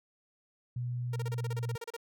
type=tone with pitch glide; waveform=sine; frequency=122.4 to 120.23 Hz; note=B2 to B2; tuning=-15 to -46 cents; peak=-32 dBFS; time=0.76-1.76 s; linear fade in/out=5 ms; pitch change=-31 cents; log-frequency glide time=1.27-1.65 s
type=tone bursts; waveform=sawtooth; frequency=464.8 Hz; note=A#4; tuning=5 cents flat; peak=-34 dBFS; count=14; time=1.13-1.966 s; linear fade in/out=5 ms; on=30 ms; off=32 ms
effects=none